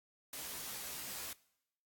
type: noise with comb filter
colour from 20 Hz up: white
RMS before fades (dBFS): -44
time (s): 0.33-1.33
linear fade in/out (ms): 2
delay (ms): 15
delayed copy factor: +0.75
effects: noise-tail reverb RT60 0.8 s tail -22 dB re dry + AAC 64 kbps